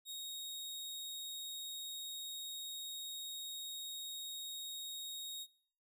sawtooth tone, 3755 Hz, A#7, 12 cents sharp, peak -40 dBFS, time 0.05-5.47 s, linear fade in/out 50 ms, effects noise-tail reverb RT60 0.6 s tail -22 dB re dry

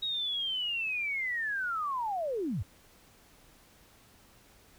sine linear sweep, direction down, 3814 to 68.2 Hz, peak -30 dBFS, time 0.02-2.63 s, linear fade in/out 10 ms, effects pink hiss -60 dBFS RMS until 4.78 s

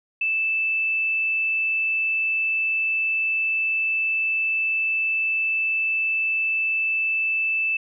sine tone, 2637 Hz, E7, in tune, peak -20 dBFS, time 0.21-7.77 s, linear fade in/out 5 ms, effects none

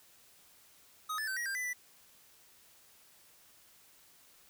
square tone with pitch steps, 1257 / 1745 / 1541 / 1901 / 1590 / 2000 / 1976 Hz, D#6 / A6 / G6 / A#6 / G6 / B6 / B6, +17 / -15 / -30 / +33 / +24 / +21 / 0 cents, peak -35 dBFS, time 1.09-1.734 s, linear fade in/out 10 ms, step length 92 ms, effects white hiss -62 dBFS RMS until 4.49 s

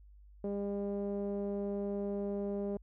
sawtooth tone with low-pass filter, 201.2 Hz, G3, 45 cents sharp, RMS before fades -36 dBFS, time 0.44-2.77 s, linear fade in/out 2 ms, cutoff 510 Hz, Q 3.4, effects added 50 Hz sine -54 dBFS peak until 2.82 s

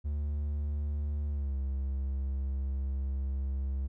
triangle tone with pitch glide, 73.1 to 67.42 Hz, D2 to C#2, -7 to -48 cents, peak -28 dBFS, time 0.04-3.88 s, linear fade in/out 20 ms, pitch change -141 cents, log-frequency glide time 1.28-1.57 s, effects none

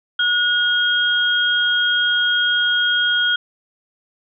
sine tone pair together, 1451 / 3249 Hz, F#6 / G#7, -34 / -39 cents, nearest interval octave + major second, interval 1395 cents, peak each -17 / -18 dBFS, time 0.19-3.36 s, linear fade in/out 5 ms, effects none

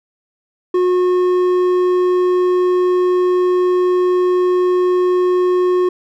sine tone with hard clipping, 362.4 Hz, F#4, 36 cents flat, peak -13 dBFS, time 0.74-5.89 s, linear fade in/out 5 ms, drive 6 dB, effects none

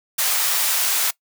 white high-pass noise, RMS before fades -20 dBFS, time 0.18-1.11 s, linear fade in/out 10 ms, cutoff 750 Hz, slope 12 dB/octave, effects noise-tail reverb RT60 0.1 s tail -21 dB re dry

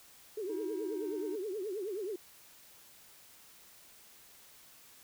sine tone with vibrato, 400 Hz, G4, 35 cents sharp, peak -35 dBFS, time 0.37-2.16 s, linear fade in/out 5 ms, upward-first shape triangle, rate 9.4 Hz, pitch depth 230 cents each way
triangle tone with pitch glide, 319.6 to 309.6 Hz, D#4 to D#4, +47 to -9 cents, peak -38 dBFS, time 0.49-1.36 s, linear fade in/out 10 ms, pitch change -56 cents, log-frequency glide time 0.83-1.09 s
effects white hiss -58 dBFS RMS until 5.03 s

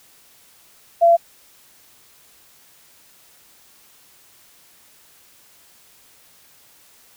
sine tone, 680 Hz, F5, 46 cents flat, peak -9 dBFS, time 1.01-1.17 s, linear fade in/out 20 ms, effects white hiss -52 dBFS RMS until 7.16 s

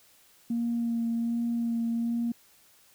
sine tone with vibrato, 233.1 Hz, A#3, in tune, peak -25 dBFS, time 0.5-2.32 s, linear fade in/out 5 ms, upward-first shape sine, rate 1.3 Hz, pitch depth 15 cents each way, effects tanh soft clip ceiling -21 dBFS + white hiss -60 dBFS RMS until 2.94 s

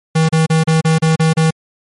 square tone bursts, 160.1 Hz, D#3, 50 cents sharp, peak -10 dBFS, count 8, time 0.15-1.508 s, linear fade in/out 10 ms, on 140 ms, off 34 ms, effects MP3 48 kbps

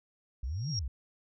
sine exponential two-way sweep, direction up then down, 55 to 164.81 to 55 Hz, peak -32 dBFS, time 0.43-0.88 s, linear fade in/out 5 ms, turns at 0.7 s
sine tone with exponential growth, 5588 Hz, F8, in tune, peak -30 dBFS, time 0.44-0.79 s, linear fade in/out 1 ms, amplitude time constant 75 ms
effects none

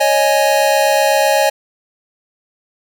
square chord, C# suspended second, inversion none, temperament equal, 554.4 / 622.3 / 830.6 Hz, C#5 / D#5 / G#5, 0 / 0 / 0 cents, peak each -16 dBFS, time 0-1.5 s, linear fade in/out 10 ms, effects none

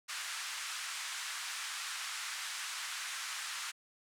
pink band-pass noise, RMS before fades -41 dBFS, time 0.08-3.72 s, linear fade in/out 20 ms, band 1200 to 9600 Hz, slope 24 dB/octave, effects none

